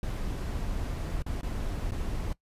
brown noise with dropouts, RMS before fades -32 dBFS, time 0.03-2.33 s, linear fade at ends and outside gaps 2 ms, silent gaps 1.223-1.263 / 1.412-1.431 / 1.91-1.919 s, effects noise-tail reverb RT60 0.1 s tail -20 dB re dry + resampled to 32000 Hz

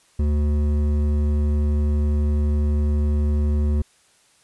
triangle tone with hard clipping, 74 Hz, D2, 14 cents sharp, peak -19 dBFS, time 0.19-3.82 s, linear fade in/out 5 ms, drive 14 dB, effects white hiss -58 dBFS RMS until 4.43 s + resampled to 24000 Hz

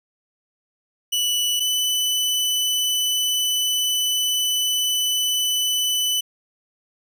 sawtooth tone pair in turn, 2960 / 2994 Hz, F#7 / F#7, 0 / +20 cents, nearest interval unison, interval 20 cents, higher second, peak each -16 dBFS, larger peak neither, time 1.12-1.6 / 1.6-6.21 s, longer second, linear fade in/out 10 ms, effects none

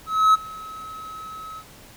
triangle tone with ADSR envelope, 1286 Hz, E6, 43 cents flat, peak -9 dBFS, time 0.06-1.64 s, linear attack 280 ms, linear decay 20 ms, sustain -23 dB, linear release 62 ms, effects pink hiss -47 dBFS RMS until 1.96 s

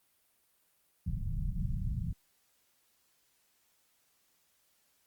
pink low-pass noise, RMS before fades -34 dBFS, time 1.06-2.13 s, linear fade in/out 5 ms, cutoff 190 Hz, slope 48 dB/octave, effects white hiss -72 dBFS RMS until 5.06 s + Opus 32 kbps

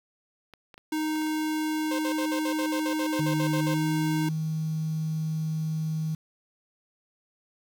clicks, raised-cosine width 0.3 ms, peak -31 dBFS, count 6, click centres 0.537 / 0.742 / 0.779 / 1.157 / 1.219 / 1.269 s
square tone, 310.3 Hz, D#4, 5 cents flat, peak -27 dBFS, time 0.92-4.29 s, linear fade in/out 5 ms
sawtooth tone bursts, 523.3 Hz, C5, in tune, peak -27 dBFS, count 14, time 1.91-3.744 s, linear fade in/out 5 ms, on 79 ms, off 56 ms
sine tone with pitch glide, 152 to 157.82 Hz, D#3 to D#3, -40 to +25 cents, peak -26 dBFS, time 3.19-6.15 s, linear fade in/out 5 ms, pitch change +65 cents, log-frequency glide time 3.64-3.86 s
effects 8-bit

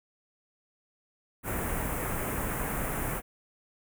pink band-stop noise, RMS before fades -32 dBFS, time 1.43-3.22 s, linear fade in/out 50 ms, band 2200 to 8800 Hz, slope 24 dB/octave, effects none

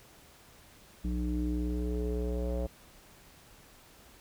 square tone with low-pass filter sweep, 60.6 Hz, B1, 32 cents flat, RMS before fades -32 dBFS, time 1.04-2.67 s, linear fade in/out 10 ms, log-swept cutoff 250 to 580 Hz, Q 4.6, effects pink hiss -57 dBFS RMS until 4.2 s

